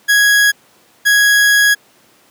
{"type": "tone pair in turn", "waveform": "40% pulse", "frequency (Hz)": [1661.2, 1661.2], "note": ["G#6", "G#6"], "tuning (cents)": [0, 0], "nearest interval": "unison", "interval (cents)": 0, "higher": "neither", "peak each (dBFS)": -7, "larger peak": "neither", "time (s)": [[0.08, 0.52], [1.05, 1.75]], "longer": "second", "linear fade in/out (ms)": 20, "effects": ["pink hiss -50 dBFS RMS until 2.3 s", "high-pass 200 Hz 12 dB/octave"]}